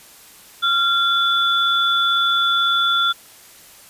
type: tone pair together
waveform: sine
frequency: 1381 / 3462 Hz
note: F6 / A7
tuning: -20 / -29 cents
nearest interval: octave + major third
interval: 1591 cents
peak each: -17 / -18 dBFS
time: 0.62-3.13 s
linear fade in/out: 20 ms
effects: white hiss -45 dBFS RMS until 3.89 s + resampled to 32000 Hz